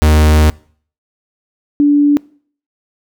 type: tone pair in turn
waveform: 45% pulse / sine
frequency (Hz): 76.8 / 290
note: D#2 / D4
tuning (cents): -22 / -22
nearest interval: octave + major seventh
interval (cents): 2300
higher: second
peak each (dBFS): -6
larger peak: neither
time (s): 0.02-0.5 / 1.8-2.17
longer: first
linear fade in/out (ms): 0
effects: noise-tail reverb RT60 0.5 s tail -24 dB re dry